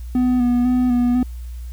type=tone with vibrato; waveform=triangle; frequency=247.1 Hz; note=B3; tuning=1 cent sharp; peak=-12 dBFS; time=0.15-1.23 s; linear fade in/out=2 ms; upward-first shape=square; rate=2 Hz; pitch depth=24 cents each way; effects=added 60 Hz sine -28 dBFS peak until 1.72 s + white hiss -52 dBFS RMS until 1.72 s